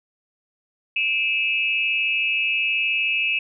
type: tone with amplitude modulation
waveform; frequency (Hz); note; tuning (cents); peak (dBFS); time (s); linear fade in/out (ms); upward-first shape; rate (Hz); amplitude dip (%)
sine; 2607; E7; -20; -15; 0.96-3.39; 5; sine; 239; 90
effects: none